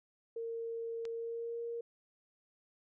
sine tone with pitch glide, 459.3 to 467.3 Hz, A#4 to A#4, -26 to +4 cents, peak -37 dBFS, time 0.36-1.81 s, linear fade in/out 5 ms, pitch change +30 cents, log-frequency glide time 1.1-1.61 s
click, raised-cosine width 0.2 ms, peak -32 dBFS, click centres 1.053 s
effects none

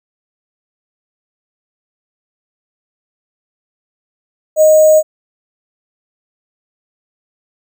sine tone with sample-and-hold, 621 Hz, D#5, 3 cents flat, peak -4 dBFS, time 4.56-5.03 s, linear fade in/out 50 ms, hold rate 7350 Hz, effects none

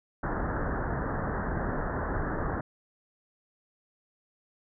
pink low-pass noise, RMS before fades -31 dBFS, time 0.23-2.61 s, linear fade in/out 5 ms, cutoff 1800 Hz, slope 96 dB/octave, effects none

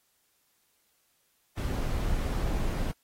brown noise, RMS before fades -29 dBFS, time 1.57-2.92 s, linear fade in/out 10 ms, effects white hiss -71 dBFS RMS until 3.03 s + AAC 48 kbps

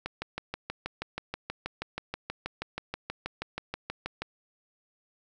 click train, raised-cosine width 0.3 ms, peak -17 dBFS, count 27, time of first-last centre 0.06-4.22 s, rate 6.25 Hz, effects none

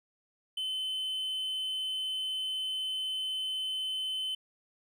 triangle tone, 3052 Hz, G7, 47 cents flat, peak -30 dBFS, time 0.57-4.35 s, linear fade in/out 5 ms, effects none

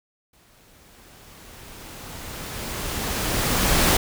pink noise with exponential growth, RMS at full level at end -17 dBFS, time 0.33-3.97 s, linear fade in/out 5 ms, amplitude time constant 790 ms, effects none

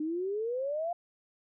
sine exponential sweep, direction up, 299.9 to 709 Hz, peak -30 dBFS, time 0-0.93 s, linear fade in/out 5 ms, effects none

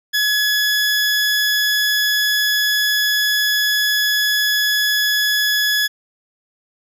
20% pulse tone, 1694 Hz, G#6, 34 cents sharp, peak -10 dBFS, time 0.13-5.88 s, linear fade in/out 20 ms, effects none

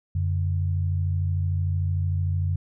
sine tone pair together, 90.7 / 143.98 Hz, F#2 / D3, -34 / -34 cents, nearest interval minor sixth, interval 800 cents, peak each -22 / -30 dBFS, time 0.15-2.56 s, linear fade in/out 5 ms, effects none

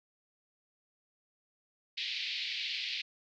white band-pass noise, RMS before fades -37 dBFS, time 1.97-3.02 s, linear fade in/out 10 ms, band 2100 to 4500 Hz, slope 48 dB/octave, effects none

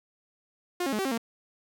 sawtooth tone with pitch steps, 355.7 / 272.1 / 212.8 / 385.2 / 268.4 / 230.1 Hz, F4 / C#4 / G#3 / G4 / C4 / A#3, +32 / -32 / +42 / -30 / +44 / -22 cents, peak -23 dBFS, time 0.8-1.178 s, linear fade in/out 5 ms, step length 63 ms, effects none

